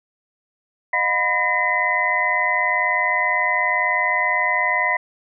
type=tone cluster; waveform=sine; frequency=616 / 715 / 996 / 1849 / 2027 Hz; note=D#5 / F5 / B5 / A#6 / B6; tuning=-17 / +41 / +14 / -15 / +45 cents; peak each=-29 / -26 / -23 / -24 / -20 dBFS; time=0.93-4.97 s; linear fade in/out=5 ms; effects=none